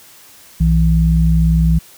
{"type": "tone pair together", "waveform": "sine", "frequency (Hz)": [61.2, 163.29], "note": ["B1", "E3"], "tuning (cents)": [-15, -16], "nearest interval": "octave + perfect fourth", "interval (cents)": 1699, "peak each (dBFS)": -12, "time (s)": [0.6, 1.79], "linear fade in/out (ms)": 10, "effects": ["white hiss -43 dBFS RMS until 1.97 s"]}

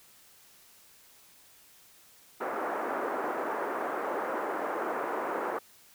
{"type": "band-pass noise", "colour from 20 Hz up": "pink", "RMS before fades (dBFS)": -33, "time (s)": [2.4, 5.59], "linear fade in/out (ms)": 10, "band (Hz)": [340, 1500], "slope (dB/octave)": 24, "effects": ["white hiss -58 dBFS RMS until 5.94 s"]}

